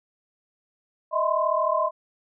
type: tone cluster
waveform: sine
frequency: 615 / 649 / 1018 / 1057 Hz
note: D#5 / E5 / C6 / C6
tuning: -20 / -27 / -48 / +17 cents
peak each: -26 dBFS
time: 1.11-1.91 s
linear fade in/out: 50 ms
effects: none